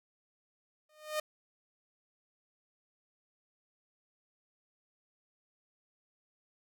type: tone with exponential growth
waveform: sawtooth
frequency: 612 Hz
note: D#5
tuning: 29 cents flat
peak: -25 dBFS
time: 0.89-1.2 s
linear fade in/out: 5 ms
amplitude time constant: 66 ms
effects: none